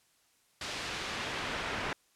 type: noise with band-pass filter sweep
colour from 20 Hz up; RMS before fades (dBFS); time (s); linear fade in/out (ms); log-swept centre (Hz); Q
brown; -37; 0.61-1.93; 2; 4300 to 1900; 0.78
effects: white hiss -69 dBFS RMS until 2.15 s + low-pass 11000 Hz 12 dB/octave